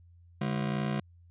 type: ring-modulated tone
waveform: 40% pulse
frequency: 174.61 Hz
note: F3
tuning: in tune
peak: -25 dBFS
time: 0.41-1 s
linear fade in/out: 5 ms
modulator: 31.3 Hz
effects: added 86 Hz sine -54 dBFS peak until 1.3 s + resampled to 8000 Hz